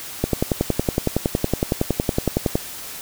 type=click train; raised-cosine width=2 ms; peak=-4 dBFS; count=26; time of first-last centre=0.24-2.555 s; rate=10.8 Hz; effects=white hiss -34 dBFS RMS until 3.01 s